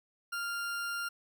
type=tone; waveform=40% pulse; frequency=1396.9 Hz; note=F6; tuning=in tune; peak=-33 dBFS; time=0.32-1.09 s; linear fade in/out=10 ms; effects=none